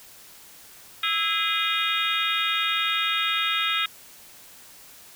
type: harmonic tone with a mistuned harmonic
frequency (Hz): 410.2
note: G#4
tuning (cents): -21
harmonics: 3 / 4 / 5 / 6 / 7 / 8 / 9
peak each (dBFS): -28 / -33 / -31 / -29 / -32 / -30 / -28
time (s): 1.03-3.86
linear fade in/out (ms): 5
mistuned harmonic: 3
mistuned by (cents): +110
effects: white hiss -48 dBFS RMS until 5.15 s